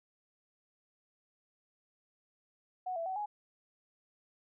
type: tone with pitch steps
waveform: sine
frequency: 737 / 666 / 755 / 834 Hz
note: F#5 / E5 / F#5 / G#5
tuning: -7 / +18 / +35 / +7 cents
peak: -34 dBFS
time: 2.86-3.26 s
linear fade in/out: 10 ms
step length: 100 ms
effects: none